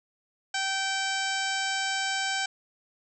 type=harmonic tone; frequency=775 Hz; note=G5; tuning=20 cents flat; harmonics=1 / 2 / 3 / 4 / 5 / 6 / 7 / 8 / 9 / 10; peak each=-33 / -31 / -36 / -35 / -40 / -39 / -38 / -43 / -41 / -39 dBFS; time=0.54-2.46 s; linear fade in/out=5 ms; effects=none